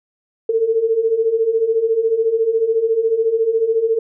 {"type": "beating tone pair", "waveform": "sine", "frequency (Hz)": [440, 454], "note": ["A4", "A#4"], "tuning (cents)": [0, -46], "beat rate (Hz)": 14, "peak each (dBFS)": [-20, -15], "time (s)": [0.49, 3.99], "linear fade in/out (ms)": 5, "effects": []}